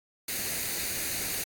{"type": "noise with comb filter", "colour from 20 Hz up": "white", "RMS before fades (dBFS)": -32, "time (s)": [0.28, 1.44], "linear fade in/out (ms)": 5, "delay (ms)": 0.46, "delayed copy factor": 0.55, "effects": ["AAC 64 kbps"]}